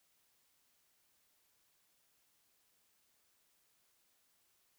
silence, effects white hiss -75 dBFS RMS until 4.78 s

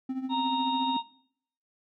triangle tone with tremolo, 261.6 Hz, C4, in tune, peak -25 dBFS, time 0.09-0.97 s, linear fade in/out 5 ms, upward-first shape triangle, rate 14 Hz, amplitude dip 75%
harmonic tone, 930 Hz, A#5, 4 cents flat, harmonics 1 / 3 / 4, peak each -27 / -44 / -34 dBFS, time 0.29-1.03 s, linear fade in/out 50 ms
effects noise-tail reverb RT60 0.7 s tail -21 dB re dry

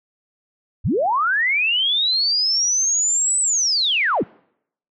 sine linear two-way sweep, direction up then down, 46.25 to 8090 to 74.1 Hz, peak -16 dBFS, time 0.84-4.24 s, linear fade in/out 20 ms, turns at 3.4 s, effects noise-tail reverb RT60 0.7 s tail -25 dB re dry

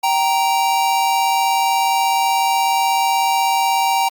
square tone pair together, 777.6 / 934 Hz, G5 / A#5, -14 / +3 cents, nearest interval minor third, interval 317 cents, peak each -18 dBFS, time 0.03-4.09 s, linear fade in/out 10 ms, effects Opus 48 kbps

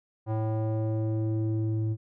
square tone with low-pass filter sweep, 109.9 Hz, A2, 2 cents flat, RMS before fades -28 dBFS, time 0.26-1.97 s, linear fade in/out 50 ms, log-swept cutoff 820 to 240 Hz, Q 1.8, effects none

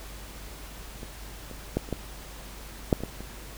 clicks, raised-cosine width 2 ms, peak -26 / -27 / -11 / -28 / -15 / -6 / -27 / -17 / -26 dBFS, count 9, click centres 1.031 / 1.513 / 1.77 / 1.889 / 1.927 / 2.928 / 3.005 / 3.036 / 3.206 s, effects added 50 Hz sine -43 dBFS peak until 3.57 s + pink hiss -45 dBFS RMS until 3.57 s

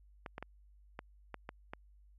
clicks, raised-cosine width 0.5 ms, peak -27 dBFS, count 7, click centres 0.262 / 0.381 / 0.426 / 0.991 / 1.343 / 1.491 / 1.735 s, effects added 50 Hz sine -59 dBFS peak until 2.18 s

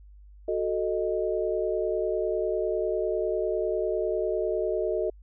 sine chord, D# diminished, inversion first, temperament equal, 370 / 440 / 622.3 Hz, F#4 / A4 / D#5, 0 / 0 / 0 cents, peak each -29 dBFS, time 0.48-5.1 s, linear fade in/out 5 ms, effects added 50 Hz sine -47 dBFS peak until 5.22 s

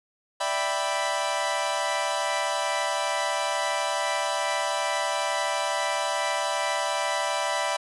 sawtooth chord, E minor seventh, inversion third, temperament equal, 587.3 / 659.3 / 784 / 987.8 Hz, D5 / E5 / G5 / B5, 0 / 0 / 0 / 0 cents, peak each -27 / -27 / -28 / -25 dBFS, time 0.4-7.77 s, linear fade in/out 10 ms, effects resampled to 24000 Hz

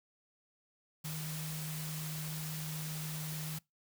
sine tone in noise, 155.56 Hz, D#3, in tune, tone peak -39 dBFS, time 1.04-3.59 s, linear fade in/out 10 ms, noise white, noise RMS -44 dBFS, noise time 1.04-3.59 s, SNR +2 dB, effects noise-tail reverb RT60 0.2 s tail -24 dB re dry

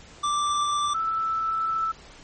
square / sine tone pair in turn, 1174.7 / 1318.6 Hz, D6 / E6, 0 / 0 cents, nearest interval major second, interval 200 cents, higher second, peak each -23 dBFS, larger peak neither, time 0.23-0.94 / 0.94-1.92 s, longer second, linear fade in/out 10 ms, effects pink hiss -48 dBFS RMS until 2.23 s + MP3 32 kbps

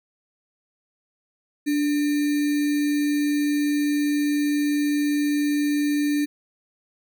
sine tone with sample-and-hold, 292.4 Hz, D4, 7 cents flat, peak -19 dBFS, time 1.66-6.26 s, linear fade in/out 20 ms, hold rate 2100 Hz, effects none

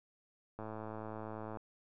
click train, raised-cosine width 1 ms, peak -30 dBFS, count 108, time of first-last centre 0.59-1.572 s, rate 109 Hz, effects none

